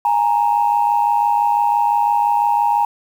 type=tone pair together; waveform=sine; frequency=826.4 / 932.3 Hz; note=G#5 / A#5; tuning=-9 / 0 cents; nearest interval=major second; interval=209 cents; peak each=-15 dBFS; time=0.05-2.85 s; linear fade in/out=2 ms; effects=tanh soft clip ceiling -6 dBFS + 7-bit